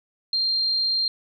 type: tone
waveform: sine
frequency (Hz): 4186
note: C8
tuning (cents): 0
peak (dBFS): -20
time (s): 0.33-1.08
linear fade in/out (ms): 2
effects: none